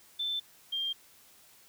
sine tone pair in turn, 3536 / 3192 Hz, A7 / G7, +8 / +31 cents, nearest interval major second, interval 177 cents, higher first, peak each -30 / -30 dBFS, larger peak neither, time 0.19-0.4 / 0.72-0.93 s, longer neither, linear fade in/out 10 ms, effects white hiss -59 dBFS RMS until 1.68 s

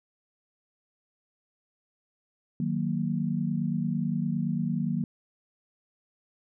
sine chord, D# minor, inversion none, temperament equal, 155.56 / 185 / 233.1 Hz, D#3 / F#3 / A#3, 0 / 0 / 0 cents, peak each -30 dBFS, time 2.6-5.04 s, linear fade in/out 2 ms, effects none

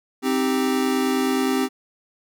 square chord, C minor, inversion none, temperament equal, 261.6 / 311.1 / 392 Hz, C4 / Eb4 / G4, 0 / 0 / 0 cents, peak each -22 / -28 / -25 dBFS, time 0.22-1.69 s, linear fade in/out 50 ms, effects none

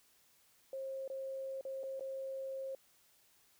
sine tone with dropouts, 535 Hz, C5, 38 cents sharp, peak -39 dBFS, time 0.73-2.75 s, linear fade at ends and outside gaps 2 ms, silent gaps 1.078-1.1 / 1.611-1.651 / 1.833-1.837 / 1.996-2.007 s, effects white hiss -69 dBFS RMS until 3.59 s

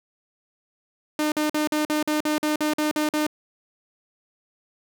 sawtooth tone bursts, 303.3 Hz, D#4, 44 cents flat, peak -17 dBFS, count 12, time 1.19-3.267 s, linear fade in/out 2 ms, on 130 ms, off 47 ms, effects none

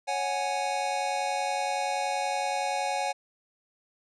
square chord, C# suspended fourth, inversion none, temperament equal, 554.4 / 740 / 830.6 Hz, C#5 / F#5 / G#5, 0 / 0 / 0 cents, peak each -35 / -32 / -31 dBFS, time 0.07-3.13 s, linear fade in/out 20 ms, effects resampled to 22050 Hz

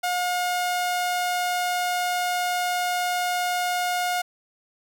sawtooth tone, 717 Hz, F5, 45 cents sharp, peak -19 dBFS, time 0.03-4.22 s, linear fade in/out 10 ms, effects none

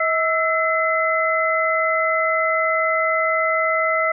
sine tone cluster, 640 / 1321 / 2036 Hz, D#5 / E6 / C7, +49 / +3 / -48 cents, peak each -21 dBFS, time 0-4.12 s, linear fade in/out 5 ms, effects none

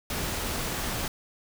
pink noise, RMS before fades -31 dBFS, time 0.1-1.08 s, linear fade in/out 2 ms, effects none

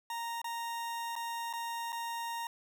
40% pulse tone with dropouts, 930 Hz, A#5, 4 cents flat, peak -35 dBFS, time 0.1-2.47 s, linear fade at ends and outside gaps 2 ms, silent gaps 0.417-0.443 / 1.155-1.162 / 1.529-1.535 / 1.922-1.927 s, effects none

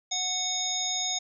harmonic tone, 737 Hz, F#5, 7 cents flat, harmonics 1 / 3 / 5 / 7 / 9, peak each -37 / -41 / -31 / -37 / -30 dBFS, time 0.11-1.19 s, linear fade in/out 10 ms, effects none

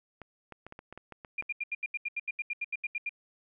clicks, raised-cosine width 0.5 ms, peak -29 dBFS, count 10, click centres 0.217 / 0.523 / 0.666 / 0.724 / 0.791 / 0.926 / 0.976 / 1.123 / 1.248 / 1.424 s
sine tone bursts, 2409 Hz, D7, 43 cents sharp, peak -30 dBFS, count 16, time 1.38-3.093 s, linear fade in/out 5 ms, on 33 ms, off 79 ms
effects none

